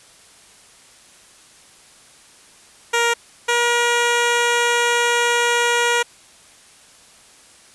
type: tone pair in turn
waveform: 10% pulse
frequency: 470 / 476.8 Hz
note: A#4 / A#4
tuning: +14 / +39 cents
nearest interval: unison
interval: 25 cents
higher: second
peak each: -7 dBFS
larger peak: neither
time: 2.93-3.14 / 3.48-6.03 s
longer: second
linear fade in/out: 10 ms
effects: white hiss -48 dBFS RMS until 7.74 s + resampled to 24000 Hz